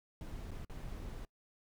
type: noise with dropouts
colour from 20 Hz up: brown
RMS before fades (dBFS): -44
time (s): 0.21-1.25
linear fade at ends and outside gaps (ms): 1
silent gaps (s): 0.508-0.514 / 0.649-0.697
effects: noise-tail reverb RT60 0.1 s tail -25 dB re dry